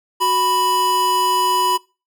square tone pair together, 370 / 988.6 Hz, F#4 / B5, 0 / +1 cents, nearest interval octave + perfect fourth, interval 1701 cents, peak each -25 / -16 dBFS, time 0.2-1.78 s, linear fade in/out 20 ms, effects noise-tail reverb RT60 0.3 s tail -23 dB re dry

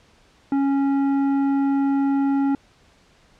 sine tone with tanh clipping, 276.3 Hz, C#4, 6 cents flat, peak -19 dBFS, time 0.52-2.55 s, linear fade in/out 2 ms, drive 10 dB, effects pink hiss -56 dBFS RMS until 3.39 s + low-pass 6000 Hz 12 dB/octave

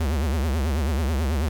square tone with vibrato, 73.42 Hz, D2, in tune, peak -22 dBFS, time 0-1.49 s, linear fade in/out 5 ms, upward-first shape triangle, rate 9.2 Hz, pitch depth 260 cents each way, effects 8-bit

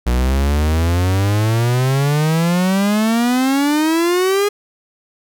45% pulse exponential sweep, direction up, 59.1 to 415.3 Hz, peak -13 dBFS, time 0.06-4.49 s, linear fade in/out 10 ms, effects none

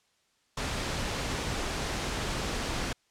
pink noise, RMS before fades -32 dBFS, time 0.57-2.93 s, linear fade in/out 5 ms, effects white hiss -70 dBFS RMS until 3.1 s + low-pass 7000 Hz 12 dB/octave

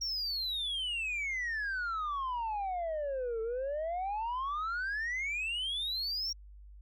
sine exponential two-way sweep, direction down then up, 5650 to 440 to 5650 Hz, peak -30 dBFS, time 0.01-6.33 s, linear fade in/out 10 ms, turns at 3.41 s, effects tanh soft clip ceiling -31 dBFS + added 50 Hz sine -49 dBFS peak until 6.81 s

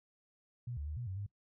sine tone with pitch steps, 121.4 / 72.8 / 76 / 121.4 / 94.3 / 101.1 Hz, B2 / D2 / D#2 / B2 / F#2 / G#2, -29 / -15 / -40 / -29 / +33 / -46 cents, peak -38 dBFS, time 0.67-1.264 s, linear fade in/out 5 ms, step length 99 ms, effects noise-tail reverb RT60 0.1 s tail -20 dB re dry

